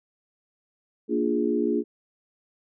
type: chord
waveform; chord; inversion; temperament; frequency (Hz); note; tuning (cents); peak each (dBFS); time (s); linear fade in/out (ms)
sine; Bb dominant seventh; none; equal; 233.1 / 293.7 / 349.2 / 415.3; Bb3 / D4 / F4 / Ab4; 0 / 0 / 0 / 0; -27; 1.08-1.84; 50
effects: none